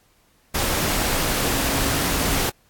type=tone in noise; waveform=sine; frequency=275.5 Hz; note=C#4; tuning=11 cents flat; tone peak=-30 dBFS; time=1.45-2.41 s; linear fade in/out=10 ms; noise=pink; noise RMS=-22 dBFS; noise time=0.54-2.5 s; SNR=-11 dB; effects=pink hiss -60 dBFS RMS until 2.69 s + AAC 64 kbps

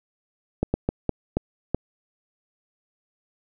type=slowing click train; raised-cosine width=2 ms; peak=-8 dBFS; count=6; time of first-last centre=0.63-1.746 s; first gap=110 ms; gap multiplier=1.36; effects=none

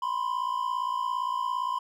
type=tone pair together; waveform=triangle; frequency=987.8 / 1045.3 Hz; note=B5 / C6; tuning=0 / -2 cents; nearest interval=minor second; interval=98 cents; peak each=-28 dBFS; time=0.02-1.79 s; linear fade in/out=5 ms; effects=none

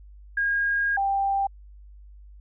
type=tone pair in turn; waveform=sine; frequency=1628 / 788.5 Hz; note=G#6 / G5; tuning=-35 / +10 cents; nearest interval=octave + minor second; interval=1255 cents; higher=first; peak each=-21 dBFS; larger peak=neither; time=0.37-0.97 / 0.97-1.47 s; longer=first; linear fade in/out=5 ms; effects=added 50 Hz sine -44 dBFS peak until 2.4 s

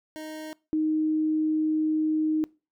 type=tone pair in turn; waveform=25% pulse / sine; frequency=311.2 / 311.2 Hz; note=D#4 / D#4; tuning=0 / 0 cents; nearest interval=unison; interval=0 cents; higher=neither; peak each=-32 / -22 dBFS; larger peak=second; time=0.16-0.53 / 0.73-2.44 s; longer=second; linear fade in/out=0 ms; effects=noise-tail reverb RT60 0.3 s tail -23 dB re dry

